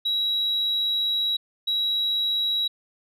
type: tone pair in turn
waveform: sine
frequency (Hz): 3875 / 3875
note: B7 / B7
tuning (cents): -34 / -34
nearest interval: unison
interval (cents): 0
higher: neither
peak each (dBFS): -20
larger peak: neither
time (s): 0.05-1.37 / 1.67-2.68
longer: first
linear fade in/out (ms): 10
effects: tanh soft clip ceiling -18 dBFS